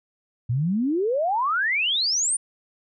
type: exponential sweep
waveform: sine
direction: up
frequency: 112.5 to 9520 Hz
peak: -20 dBFS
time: 0.49-2.37 s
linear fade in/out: 10 ms
effects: none